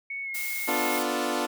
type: tone with pitch glide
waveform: sine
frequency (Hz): 2217 to 2158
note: C#7 to C#7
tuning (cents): 0 to -47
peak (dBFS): -31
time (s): 0.1-0.99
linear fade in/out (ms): 5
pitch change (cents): -47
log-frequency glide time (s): 0.23-0.3
type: noise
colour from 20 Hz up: blue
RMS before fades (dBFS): -34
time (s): 0.34-1.03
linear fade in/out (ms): 10
type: chord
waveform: 15% pulse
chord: B half-diminished seventh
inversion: none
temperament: equal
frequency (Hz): 246.9 / 293.7 / 349.2 / 440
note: B3 / D4 / F4 / A4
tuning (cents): 0 / 0 / 0 / 0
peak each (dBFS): -25 / -24 / -24 / -28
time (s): 0.67-1.47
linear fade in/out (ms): 20
effects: none